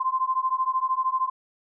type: beating tone pair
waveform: sine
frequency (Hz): 1035 / 1048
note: C6 / C6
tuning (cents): -19 / +2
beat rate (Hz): 13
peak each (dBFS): -25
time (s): 0-1.3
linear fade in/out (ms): 10
effects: none